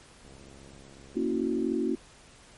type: click train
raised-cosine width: 2 ms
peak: -39 dBFS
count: 103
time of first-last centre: 0.25-1.748 s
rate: 68.1 Hz
type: chord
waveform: sine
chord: F# dominant seventh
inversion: first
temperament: equal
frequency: 233.1 / 277.2 / 329.6 / 370 Hz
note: A#3 / C#4 / E4 / F#4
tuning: 0 / 0 / 0 / 0 cents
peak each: -31 dBFS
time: 1.15-1.96 s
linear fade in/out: 20 ms
effects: pink hiss -54 dBFS RMS until 2.57 s + MP3 48 kbps